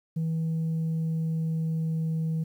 sine tone with pitch glide, 161.9 to 160.5 Hz, E3 to E3, -31 to -46 cents, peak -23 dBFS, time 0.16-2.44 s, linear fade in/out 10 ms, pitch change -15 cents, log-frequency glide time 0.49-2.32 s, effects tanh soft clip ceiling -24 dBFS + 10-bit

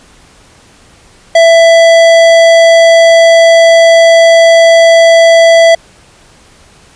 sine tone with tanh clipping, 664 Hz, E5, 12 cents sharp, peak -3 dBFS, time 1.35-5.75 s, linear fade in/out 5 ms, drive 18 dB, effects pink hiss -41 dBFS RMS until 6.95 s + resampled to 22050 Hz

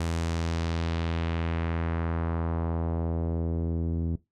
sawtooth tone with low-pass filter sweep, 83 Hz, E2, 12 cents sharp, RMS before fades -29 dBFS, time 0-4.16 s, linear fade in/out 5 ms, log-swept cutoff 9100 to 270 Hz, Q 1.2, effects noise-tail reverb RT60 0.2 s tail -19 dB re dry

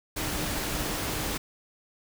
sine tone in noise, 302.1 Hz, D4, 49 cents sharp, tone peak -40 dBFS, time 0.16-1.38 s, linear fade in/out 10 ms, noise pink, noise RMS -31 dBFS, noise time 0.16-1.38 s, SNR -12 dB, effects none

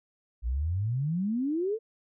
sine exponential sweep, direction up, 55 to 462.7 Hz, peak -26 dBFS, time 0.42-1.79 s, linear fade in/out 50 ms, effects none

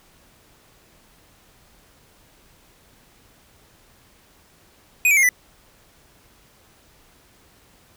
square tone with pitch steps, 2489 / 2309 / 2142 / 1987 Hz, D#7 / D7 / C7 / B6, 0 / -30 / +40 / +10 cents, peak -14 dBFS, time 5.05-5.29 s, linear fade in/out 2 ms, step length 60 ms, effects pink hiss -55 dBFS RMS until 7.96 s

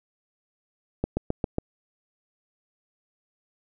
slowing click train, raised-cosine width 2 ms, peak -11 dBFS, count 5, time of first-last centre 1.04-1.584 s, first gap 130 ms, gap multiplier 1.03, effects none

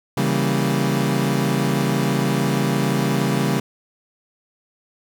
30% pulse chord, C# diminished seventh, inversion none, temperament equal, 138.59 / 164.81 / 196 / 233.1 Hz, C#3 / E3 / G3 / Bb3, 0 / 0 / 0 / 0 cents, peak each -19 / -23 / -20 / -23 dBFS, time 0.17-3.6 s, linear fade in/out 5 ms, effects none

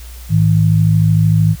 sine tone pair together, 106.92 / 160.2 Hz, A2 / E3, -49 / -49 cents, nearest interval perfect fifth, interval 700 cents, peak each -11 dBFS, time 0.29-1.56 s, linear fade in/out 50 ms, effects added 60 Hz sine -30 dBFS peak until 1.6 s + white hiss -40 dBFS RMS until 1.6 s

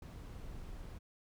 brown noise with ADSR envelope, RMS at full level -43 dBFS, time 0.02-0.99 s, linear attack 5 ms, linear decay 5 ms, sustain -4 dB, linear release 20 ms, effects none

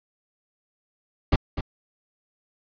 brown noise with echo, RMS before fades -18 dBFS, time 1.32-1.36 s, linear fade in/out 5 ms, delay 250 ms, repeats 1, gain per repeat -10 dB, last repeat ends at 1.61 s, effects resampled to 11025 Hz

